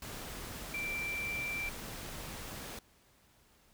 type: tone in noise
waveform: sine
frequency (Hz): 2349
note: D7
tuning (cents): 0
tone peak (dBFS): -35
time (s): 0.74-1.69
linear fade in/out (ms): 2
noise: pink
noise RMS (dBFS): -44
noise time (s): 0.02-2.79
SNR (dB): +6
effects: pink hiss -66 dBFS RMS until 3.73 s